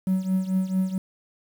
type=tone with tremolo; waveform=triangle; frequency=187.9 Hz; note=F#3; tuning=27 cents sharp; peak=-15 dBFS; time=0.07-0.98 s; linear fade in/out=2 ms; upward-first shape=triangle; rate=4.5 Hz; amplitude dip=85%; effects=tanh soft clip ceiling -14 dBFS + 8-bit